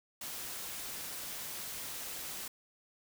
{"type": "noise", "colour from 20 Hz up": "white", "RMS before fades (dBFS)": -42, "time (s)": [0.21, 2.48], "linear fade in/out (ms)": 5, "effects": []}